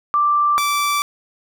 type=tone pair in turn; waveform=sine / sawtooth; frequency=1176 / 1163.8 Hz; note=D6 / D6; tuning=+2 / -16 cents; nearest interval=unison; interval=18 cents; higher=first; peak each=-13 dBFS; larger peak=neither; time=0.14-0.58 / 0.58-1.02 s; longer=neither; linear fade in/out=0 ms; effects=none